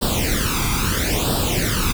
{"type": "noise with flanger", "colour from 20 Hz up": "pink", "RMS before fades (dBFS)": -20, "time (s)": [0.01, 1.93], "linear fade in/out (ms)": 20, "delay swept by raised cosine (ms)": [0.23, 0.86], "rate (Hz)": 0.75, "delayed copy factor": 0.8, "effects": []}